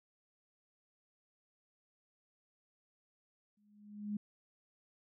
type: tone with exponential growth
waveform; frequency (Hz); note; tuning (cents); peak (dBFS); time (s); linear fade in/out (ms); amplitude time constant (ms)
sine; 207.7; G#3; 0; -33; 3.57-4.17; 5; 130
effects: none